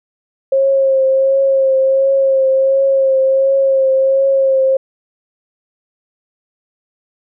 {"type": "tone with vibrato", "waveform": "sine", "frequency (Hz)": 537, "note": "C5", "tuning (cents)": 45, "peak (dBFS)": -9, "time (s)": [0.52, 4.77], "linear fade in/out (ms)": 5, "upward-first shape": "triangle", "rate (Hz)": 1.4, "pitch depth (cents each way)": 27, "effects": []}